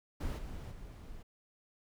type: noise with level steps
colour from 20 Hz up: brown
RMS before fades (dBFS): -36 / -43 / -48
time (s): 0.2-1.23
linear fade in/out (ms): 10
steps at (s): 0.37 / 0.7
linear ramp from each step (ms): 20
effects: none